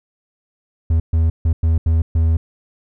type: tone bursts at uneven times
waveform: triangle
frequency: 81.2 Hz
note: E2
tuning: 26 cents flat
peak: -10 dBFS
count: 6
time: 0.9-1 / 1.13-1.3 / 1.45-1.53 / 1.63-1.78 / 1.86-2.02 / 2.15-2.37 s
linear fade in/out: 5 ms
effects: none